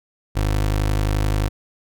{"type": "tone", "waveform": "25% pulse", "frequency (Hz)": 51.5, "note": "G#1", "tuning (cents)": -14, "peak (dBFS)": -14, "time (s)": [0.35, 1.49], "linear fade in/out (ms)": 20, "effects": []}